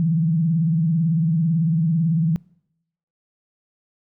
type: tone with vibrato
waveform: sine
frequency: 163.2 Hz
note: E3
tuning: 17 cents flat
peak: -16 dBFS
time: 0-2.36 s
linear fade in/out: 0 ms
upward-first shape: sine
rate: 18 Hz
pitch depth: 130 cents each way
effects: noise-tail reverb RT60 0.8 s tail -25 dB re dry